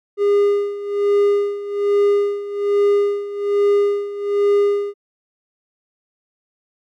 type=tone with tremolo; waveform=triangle; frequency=406.6 Hz; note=G#4; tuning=37 cents flat; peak=-9 dBFS; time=0.17-4.94 s; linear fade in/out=50 ms; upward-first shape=sine; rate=1.2 Hz; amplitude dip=80%; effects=MP3 96 kbps